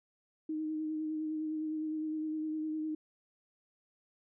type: tone with vibrato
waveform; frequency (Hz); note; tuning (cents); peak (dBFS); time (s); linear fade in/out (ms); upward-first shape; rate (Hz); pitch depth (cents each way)
sine; 311.1; D#4; 0; -33; 0.49-2.95; 5; sine; 9.8; 21
effects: none